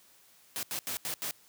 white noise bursts at uneven times, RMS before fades -35 dBFS, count 5, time 0.56-0.63 / 0.71-0.79 / 0.87-0.97 / 1.05-1.14 / 1.22-1.31 s, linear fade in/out 0 ms, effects white hiss -61 dBFS RMS until 1.48 s + high-pass 80 Hz 12 dB/octave

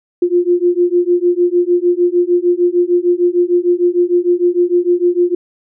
sine beating tone pair, 349.2 / 355.8 Hz, F4 / F4, 0 / +32 cents, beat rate 6.6 Hz, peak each -13 dBFS, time 0.22-5.35 s, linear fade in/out 5 ms, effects none

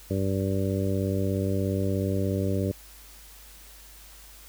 harmonic tone, 96.9 Hz, G2, 20 cents flat, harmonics 1 / 2 / 3 / 4 / 5 / 6, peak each -27 / -30 / -32 / -33 / -34 / -35 dBFS, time 0.1-2.72 s, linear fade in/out 10 ms, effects added 50 Hz sine -50 dBFS peak until 4.48 s + white hiss -50 dBFS RMS until 4.48 s

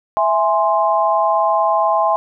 sine chord, E augmented, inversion none, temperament equal, 659.3 / 830.6 / 1046.5 Hz, E5 / G#5 / B#5, 0 / 0 / 0 cents, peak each -17 dBFS, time 0.17-2.16 s, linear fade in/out 0 ms, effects none

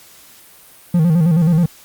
triangle tone with vibrato, 165.8 Hz, E3, 10 cents sharp, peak -8 dBFS, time 0.94-1.66 s, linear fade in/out 5 ms, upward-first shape square, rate 9.4 Hz, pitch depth 95 cents each way, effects white hiss -44 dBFS RMS until 1.84 s + Opus 48 kbps

